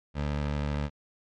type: tone with vibrato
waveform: 20% pulse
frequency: 73 Hz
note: D2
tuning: 10 cents flat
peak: -23 dBFS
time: 0.14-0.9 s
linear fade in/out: 50 ms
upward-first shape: sine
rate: 13 Hz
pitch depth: 15 cents each way
effects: low-pass 4000 Hz 12 dB/octave + MP3 64 kbps